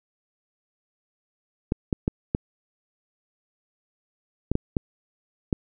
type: clicks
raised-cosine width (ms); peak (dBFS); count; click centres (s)
3; -9; 8; 1.721 / 1.928 / 2.079 / 2.349 / 4.516 / 4.554 / 4.768 / 5.528
effects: none